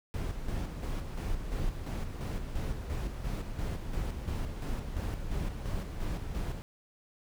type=noise with tremolo; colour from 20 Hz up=brown; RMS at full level=-33 dBFS; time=0.14-6.62 s; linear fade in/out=0 ms; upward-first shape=square; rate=2.9 Hz; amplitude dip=45%; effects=none